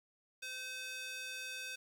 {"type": "tone with high-pass filter", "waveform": "square", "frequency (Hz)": 514, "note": "C5", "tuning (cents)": -31, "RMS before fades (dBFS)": -44, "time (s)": [0.42, 1.76], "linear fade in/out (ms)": 10, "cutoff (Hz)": 2200, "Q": 1.4, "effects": ["low-pass 11000 Hz 12 dB/octave", "10-bit"]}